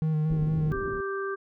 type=tone with vibrato; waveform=triangle; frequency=155.56 Hz; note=D#3; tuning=in tune; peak=-21 dBFS; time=0.02-0.72 s; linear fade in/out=0 ms; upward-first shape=square; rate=4.3 Hz; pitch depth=21 cents each way
type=low-pass noise; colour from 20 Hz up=pink; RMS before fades=-36 dBFS; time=0.29-1.01 s; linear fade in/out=5 ms; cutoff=380 Hz; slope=24 dB/octave
type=harmonic tone; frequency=392 Hz; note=G4; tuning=in tune; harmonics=1 / 3 / 4; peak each=-30 / -35 / -36 dBFS; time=0.71-1.36 s; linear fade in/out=20 ms
effects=none